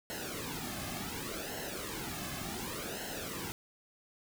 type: noise with flanger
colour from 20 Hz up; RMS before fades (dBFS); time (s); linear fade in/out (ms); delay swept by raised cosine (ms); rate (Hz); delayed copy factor
pink; -40; 0.1-3.52; 0; 0.84 to 2.14; 0.68; -0.75
effects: none